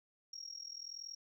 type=tone with amplitude modulation; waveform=sine; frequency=5588 Hz; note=F8; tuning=in tune; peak=-40 dBFS; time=0.33-1.15 s; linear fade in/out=5 ms; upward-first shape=sine; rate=41 Hz; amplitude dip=90%; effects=tanh soft clip ceiling -38 dBFS